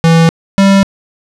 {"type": "tone pair in turn", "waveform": "square", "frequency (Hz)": [164.81, 195.99], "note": ["E3", "G3"], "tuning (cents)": [0, 0], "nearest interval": "minor third", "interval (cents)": 300, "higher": "second", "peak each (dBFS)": -5, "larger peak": "neither", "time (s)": [[0.04, 0.29], [0.58, 0.83]], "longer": "neither", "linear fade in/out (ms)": 0, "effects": ["low-pass 7000 Hz 12 dB/octave", "7-bit"]}